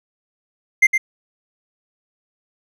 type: tone with echo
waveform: triangle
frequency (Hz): 2093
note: C7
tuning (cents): 0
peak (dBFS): -6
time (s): 0.82-0.87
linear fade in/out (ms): 10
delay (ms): 110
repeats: 1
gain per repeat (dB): -6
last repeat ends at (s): 0.98
effects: none